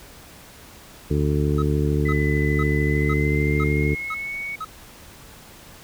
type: harmonic tone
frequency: 73.42 Hz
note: D2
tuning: in tune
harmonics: 1 / 2 / 3 / 4 / 5 / 6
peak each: -23 / -22 / -30 / -27 / -28 / -28 dBFS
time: 1.1-3.95 s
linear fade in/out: 10 ms
type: tone bursts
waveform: triangle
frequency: 1278 Hz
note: D#6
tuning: 46 cents sharp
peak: -25 dBFS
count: 7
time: 1.58-4.648 s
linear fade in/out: 5 ms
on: 44 ms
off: 460 ms
type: tone with pitch glide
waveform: sine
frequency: 2007 to 2227 Hz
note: B6 to C#7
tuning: +27 to +7 cents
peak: -27 dBFS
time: 2.05-4.56 s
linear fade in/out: 10 ms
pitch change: +180 cents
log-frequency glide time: 2.86-4.38 s
effects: pink hiss -45 dBFS RMS until 5.83 s